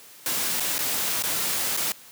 white noise with dropouts, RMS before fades -26 dBFS, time 0.26-1.92 s, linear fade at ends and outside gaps 1 ms, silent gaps 0.599-0.604 / 0.782-0.79 / 1.224-1.236 / 1.767-1.773 s, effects white hiss -48 dBFS RMS until 2.11 s + high-pass 100 Hz 12 dB/octave

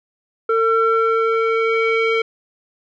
square tone with low-pass filter sweep, 451.2 Hz, A4, 44 cents sharp, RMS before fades -17 dBFS, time 0.49-2.22 s, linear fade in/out 5 ms, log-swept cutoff 1200 to 2600 Hz, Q 3.5, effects none

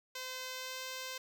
5% pulse tone with pitch glide, 514 to 517.9 Hz, C5 to C5, -31 to -18 cents, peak -29 dBFS, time 0.15-1.18 s, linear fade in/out 5 ms, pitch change +13 cents, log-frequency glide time 0.55-0.82 s, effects none

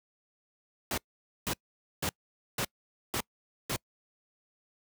pink noise bursts, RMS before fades -31 dBFS, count 6, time 0.91-3.762 s, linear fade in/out 2 ms, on 67 ms, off 490 ms, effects noise-tail reverb RT60 0.1 s tail -26 dB re dry + high-pass 80 Hz 12 dB/octave

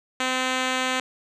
5% pulse tone with low-pass filter, 257.4 Hz, C4, 28 cents flat, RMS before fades -25 dBFS, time 0.2-1 s, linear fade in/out 2 ms, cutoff 6300 Hz, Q 1.1, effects none

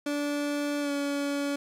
30% pulse tone with pitch glide, 290.3 to 284 Hz, D4 to C#4, -20 to +42 cents, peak -25 dBFS, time 0.06-1.56 s, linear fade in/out 5 ms, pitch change -38 cents, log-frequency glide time 0.81-0.91 s, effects low-pass 11000 Hz 12 dB/octave + 10-bit

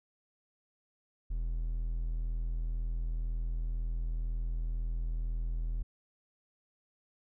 triangle tone, 41 Hz, E1, 9 cents flat, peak -29 dBFS, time 1.3-5.83 s, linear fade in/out 10 ms, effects none

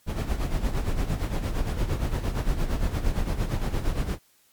brown noise with tremolo, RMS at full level -23 dBFS, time 0.06-4.19 s, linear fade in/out 50 ms, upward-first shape sine, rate 8.7 Hz, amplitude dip 65%, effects white hiss -62 dBFS RMS until 4.52 s + MP3 96 kbps

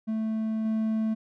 triangle tone with level steps, 220 Hz, A3, in tune, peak -24 / -22 dBFS, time 0.07-1.15 s, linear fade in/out 20 ms, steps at 0.65 s, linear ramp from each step 2 ms, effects none

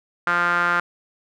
sawtooth tone with band-pass filter, 174.2 Hz, F3, 4 cents flat, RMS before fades -20 dBFS, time 0.27-0.8 s, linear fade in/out 2 ms, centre 1400 Hz, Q 5.4, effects none

